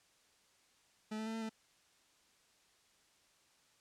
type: tone with pitch steps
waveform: 40% pulse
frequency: 215.8 / 219.1 / 222.9 / 224.8 / 220.8 Hz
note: A3 / A3 / A3 / A3 / A3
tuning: -33 / -7 / +23 / +37 / +6 cents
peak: -38 dBFS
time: 1.11-1.495 s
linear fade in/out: 10 ms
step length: 77 ms
effects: white hiss -70 dBFS RMS until 3.8 s + low-pass 8000 Hz 12 dB/octave